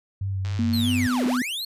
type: tone with vibrato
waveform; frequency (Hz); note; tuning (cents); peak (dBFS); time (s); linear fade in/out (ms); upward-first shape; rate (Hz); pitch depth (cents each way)
sine; 96.5; G2; -27; -24; 0.21-1.07; 5; sine; 3.7; 23
type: click train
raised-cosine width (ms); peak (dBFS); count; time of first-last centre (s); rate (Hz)
0.2; -22; 100; 0.45-1.367; 108
type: tone with pitch glide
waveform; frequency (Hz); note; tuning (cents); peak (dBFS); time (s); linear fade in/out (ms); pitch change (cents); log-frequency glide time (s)
sine; 233.1 to 249.8; A#3 to B3; 0 to +20; -21; 0.59-1.42; 2; +120; 0.81-0.89
type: linear two-way sweep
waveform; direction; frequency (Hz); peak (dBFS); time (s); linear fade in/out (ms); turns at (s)
45% pulse; down then up; 4382 to 184.1 to 4382; -27; 0.73-1.65; 5; 1.26
effects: resampled to 32000 Hz